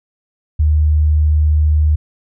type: tone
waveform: sine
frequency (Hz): 76.2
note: D#2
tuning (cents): -36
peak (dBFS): -9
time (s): 0.59-1.96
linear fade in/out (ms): 10
effects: none